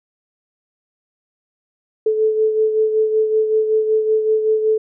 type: beating tone pair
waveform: sine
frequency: 434.8 / 440.1 Hz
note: A4 / A4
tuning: -21 / 0 cents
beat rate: 5.3 Hz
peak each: -14 / -23 dBFS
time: 2.06-4.78 s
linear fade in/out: 5 ms
effects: none